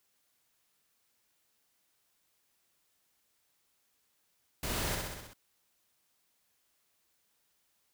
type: noise with echo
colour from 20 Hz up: pink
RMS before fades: -36 dBFS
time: 4.63-4.95 s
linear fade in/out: 2 ms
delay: 64 ms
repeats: 6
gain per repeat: -3 dB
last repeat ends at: 5.334 s
effects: white hiss -75 dBFS RMS until 7.93 s